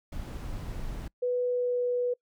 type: noise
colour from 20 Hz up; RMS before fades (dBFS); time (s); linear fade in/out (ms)
brown; -36; 0.12-1.08; 5
type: tone with pitch glide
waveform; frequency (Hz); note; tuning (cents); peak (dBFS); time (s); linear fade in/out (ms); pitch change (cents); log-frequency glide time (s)
sine; 493.9 to 490.8; B4 to B4; 0 to -11; -25; 1.22-2.14; 10; -11; 1.44-1.81
effects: noise-tail reverb RT60 0.1 s tail -25 dB re dry